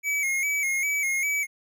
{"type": "tone with vibrato", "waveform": "square", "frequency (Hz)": 2217, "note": "C#7", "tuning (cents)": 0, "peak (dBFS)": -24, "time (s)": [0.03, 1.47], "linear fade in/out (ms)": 50, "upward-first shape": "square", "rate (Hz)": 2.5, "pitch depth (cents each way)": 54, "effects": []}